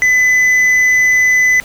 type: tone with hard clipping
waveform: sine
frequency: 2007 Hz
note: B6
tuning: 27 cents sharp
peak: -9 dBFS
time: 0.02-1.6 s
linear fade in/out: 0 ms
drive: 4 dB
effects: pink hiss -36 dBFS RMS until 1.64 s